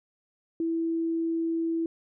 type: tone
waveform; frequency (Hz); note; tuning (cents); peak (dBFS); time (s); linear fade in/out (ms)
sine; 329.6; E4; 0; -25; 0.6-1.86; 2
effects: none